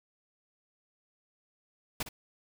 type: noise with echo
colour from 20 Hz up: pink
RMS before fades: -33 dBFS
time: 2-2.03 s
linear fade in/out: 5 ms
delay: 60 ms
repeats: 1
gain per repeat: -11 dB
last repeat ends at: 2.09 s
effects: none